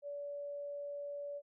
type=tone; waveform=sine; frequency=574 Hz; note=D5; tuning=40 cents flat; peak=-40 dBFS; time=0.02-1.42 s; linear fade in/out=50 ms; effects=none